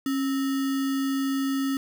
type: tone with sample-and-hold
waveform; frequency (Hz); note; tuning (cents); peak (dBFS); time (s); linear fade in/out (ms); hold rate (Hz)
sine; 271.8; C#4; -34; -23; 0.06-1.77; 2; 1575
effects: none